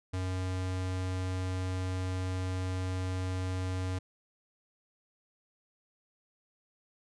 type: tone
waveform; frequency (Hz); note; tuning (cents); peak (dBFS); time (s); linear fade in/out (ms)
square; 92.6; F#2; +2; -32; 0.13-3.99; 10
effects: resampled to 22050 Hz